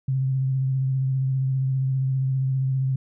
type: tone with vibrato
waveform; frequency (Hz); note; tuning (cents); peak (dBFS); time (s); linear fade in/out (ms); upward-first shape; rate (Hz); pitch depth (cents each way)
sine; 132.6; C3; +23; -20; 0.08-2.96; 5; sine; 15; 24
effects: none